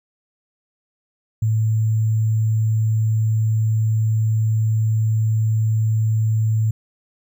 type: tone with sample-and-hold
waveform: sine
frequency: 110 Hz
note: A2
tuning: in tune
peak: -15 dBFS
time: 1.42-6.71 s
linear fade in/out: 5 ms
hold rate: 7350 Hz
effects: none